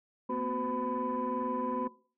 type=tone cluster; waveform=sine; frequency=231.6 / 253.8 / 371.6 / 509 / 1001 Hz; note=A#3 / B3 / F#4 / C5 / B5; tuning=-11 / +47 / +7 / -48 / +23 cents; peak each=-37 / -35 / -38 / -37 / -34 dBFS; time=0.29-1.88 s; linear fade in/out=10 ms; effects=noise-tail reverb RT60 0.4 s tail -19 dB re dry + tanh soft clip ceiling -24 dBFS